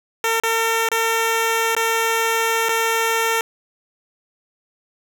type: tone with dropouts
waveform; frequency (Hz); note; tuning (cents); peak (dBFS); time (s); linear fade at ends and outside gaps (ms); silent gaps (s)
10% pulse; 453.3; A#4; -48; -9; 0.24-3.41; 1; 0.4-0.435 / 0.888-0.916 / 1.751-1.765 / 2.687-2.691
effects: none